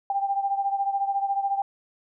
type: beating tone pair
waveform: sine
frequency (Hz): 790 / 804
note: G5 / G5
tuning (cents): +13 / +44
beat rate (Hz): 14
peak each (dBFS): -24 / -29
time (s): 0.1-1.62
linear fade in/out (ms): 2
effects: none